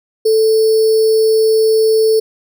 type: tone with sample-and-hold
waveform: sine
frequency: 440 Hz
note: A4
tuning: in tune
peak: -8 dBFS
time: 0.25-2.2 s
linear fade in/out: 10 ms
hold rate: 4900 Hz
effects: none